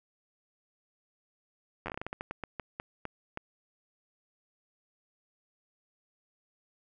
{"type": "slowing click train", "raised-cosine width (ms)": 0.5, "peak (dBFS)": -21, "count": 17, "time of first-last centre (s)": [1.86, 3.374], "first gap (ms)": 10, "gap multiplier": 1.26, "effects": []}